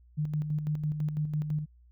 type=tone with tremolo; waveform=sine; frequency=151.4 Hz; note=D#3; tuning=47 cents flat; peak=-26 dBFS; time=0.17-1.66 s; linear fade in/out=20 ms; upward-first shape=square; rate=6 Hz; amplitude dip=50%; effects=added 60 Hz sine -55 dBFS peak until 1.91 s